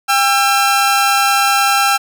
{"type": "tone pair together", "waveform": "sawtooth", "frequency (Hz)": [799.7, 1345], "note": ["G5", "E6"], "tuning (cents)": [34, 34], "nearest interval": "major sixth", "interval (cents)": 900, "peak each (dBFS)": -10, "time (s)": [0.08, 1.98], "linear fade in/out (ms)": 20, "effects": []}